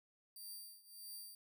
5% pulse tone with tremolo, 4699 Hz, D8, in tune, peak -40 dBFS, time 0.36-1.35 s, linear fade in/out 2 ms, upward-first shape triangle, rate 1.6 Hz, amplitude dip 90%, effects none

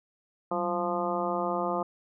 harmonic tone with a mistuned harmonic, 174.61 Hz, F3, in tune, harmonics 1 / 2 / 3 / 4 / 5 / 6 / 7, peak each -36 / -34 / -33 / -33 / -35 / -36 / -35 dBFS, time 0.51-1.83 s, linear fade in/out 5 ms, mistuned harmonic 1, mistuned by +140 cents, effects none

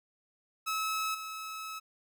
sawtooth tone with level steps, 1294 Hz, E6, 32 cents flat, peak -27 / -35 dBFS, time 0.66-1.8 s, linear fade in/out 20 ms, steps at 1.14 s, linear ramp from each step 10 ms, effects none

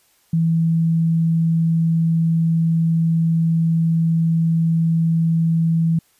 sine tone, 164.2 Hz, E3, 6 cents flat, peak -14 dBFS, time 0.33-5.99 s, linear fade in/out 5 ms, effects white hiss -59 dBFS RMS until 6.19 s + resampled to 32000 Hz

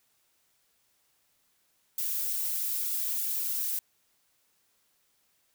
violet noise with flanger, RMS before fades -31 dBFS, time 1.98-3.79 s, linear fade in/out 2 ms, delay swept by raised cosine 1.4 to 3.6 ms, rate 3.2 Hz, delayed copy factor +0.65, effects white hiss -71 dBFS RMS until 5.54 s

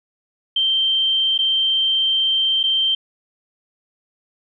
sine tone with dropouts, 3136 Hz, G7, in tune, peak -15 dBFS, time 0.56-2.95 s, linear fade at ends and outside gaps 5 ms, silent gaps 1.378-1.388 / 2.631-2.637 s, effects none

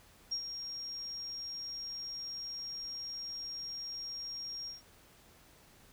sine tone with ADSR envelope, 5580 Hz, F8, 2 cents flat, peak -31 dBFS, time 0.31-4.82 s, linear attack 14 ms, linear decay 83 ms, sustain -8 dB, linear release 150 ms, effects pink hiss -61 dBFS RMS until 5.92 s

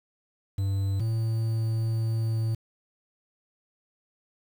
triangle tone pair in turn, 98 / 112.33 Hz, G2 / A2, 0 / +36 cents, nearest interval major second, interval 236 cents, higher second, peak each -22 dBFS, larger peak neither, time 0.58-1 / 1-2.55 s, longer second, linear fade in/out 5 ms, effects 8-bit

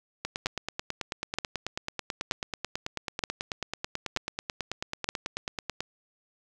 two click trains, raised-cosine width 0.2 ms, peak -14 / -9 dBFS, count 52 / 6, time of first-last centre 0.25-5.806 / 0.46-5.09 s, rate 9.18 / 1.08 Hz, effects none

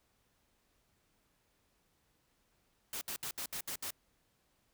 white noise bursts, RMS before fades -40 dBFS, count 7, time 2.93-3.906 s, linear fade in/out 2 ms, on 82 ms, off 67 ms, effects pink hiss -75 dBFS RMS until 4.73 s

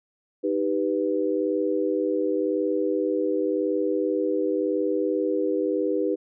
sine chord, Eb augmented, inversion none, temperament equal, 311.1 / 392 / 493.9 Hz, Eb4 / G4 / B4, 0 / 0 / 0 cents, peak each -26 dBFS, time 0.43-6.16 s, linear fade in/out 20 ms, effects none

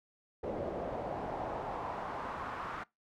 brown noise with band-pass filter sweep, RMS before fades -39 dBFS, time 0.43-2.84 s, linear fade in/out 10 ms, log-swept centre 520 to 1300 Hz, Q 2.3, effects noise-tail reverb RT60 0.2 s tail -23 dB re dry

